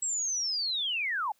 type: linear sweep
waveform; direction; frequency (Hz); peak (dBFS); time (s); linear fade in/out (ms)
sine; down; 7760 to 777; -28; 0.02-1.32; 5
effects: white hiss -70 dBFS RMS until 1.39 s